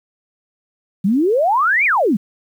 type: exponential two-way sweep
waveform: sine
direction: up then down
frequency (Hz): 180 to 2489 to 180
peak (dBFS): -12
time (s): 1.04-2.17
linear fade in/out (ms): 10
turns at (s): 1.85
effects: 8-bit